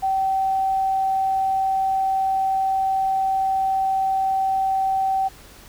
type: tone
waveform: sine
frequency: 770 Hz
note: G5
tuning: 31 cents flat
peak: -18 dBFS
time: 0.02-5.29 s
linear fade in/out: 20 ms
effects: added 50 Hz sine -51 dBFS peak until 5.68 s + pink hiss -46 dBFS RMS until 5.68 s